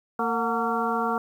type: harmonic tone with a mistuned harmonic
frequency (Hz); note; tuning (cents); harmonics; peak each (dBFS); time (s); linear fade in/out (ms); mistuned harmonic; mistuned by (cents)
228.7; A#3; -33; 1 / 2 / 3 / 4 / 5 / 6; -30 / -30 / -30 / -30 / -30 / -30; 0.19-1.18; 2; 3; +100
effects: 9-bit